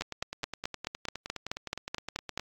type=two click trains; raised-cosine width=0.2 ms; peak=-19 / -14 dBFS; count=24 / 12; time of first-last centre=0.02-2.396 / 0.01-2.376 s; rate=9.68 / 4.65 Hz; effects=AAC 64 kbps